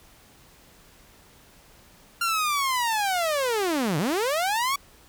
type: linear two-way sweep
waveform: sawtooth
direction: down then up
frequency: 1396.9 to 138.59 to 1146 Hz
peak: -19 dBFS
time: 2.21-4.76 s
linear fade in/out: 5 ms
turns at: 3.98 s
effects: pink hiss -54 dBFS RMS until 5.08 s